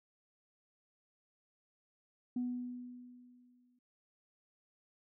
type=tone with exponential decay; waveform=sine; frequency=246.9 Hz; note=B3; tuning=in tune; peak=-31 dBFS; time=2.36-3.79 s; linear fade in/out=5 ms; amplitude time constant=310 ms; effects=tanh soft clip ceiling -29 dBFS